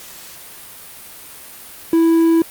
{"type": "tone", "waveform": "triangle", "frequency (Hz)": 329.6, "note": "E4", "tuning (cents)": 0, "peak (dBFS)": -8, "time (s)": [1.93, 2.42], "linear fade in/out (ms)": 2, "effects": ["white hiss -37 dBFS RMS until 2.5 s", "Opus 48 kbps"]}